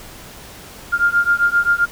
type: beating tone pair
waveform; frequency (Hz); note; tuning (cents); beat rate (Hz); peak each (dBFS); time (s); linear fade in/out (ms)
sine; 1400 / 1407.6; F6 / F6; +4 / +13; 7.6; -16; 0.92-1.86; 20
effects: pink hiss -38 dBFS RMS until 1.91 s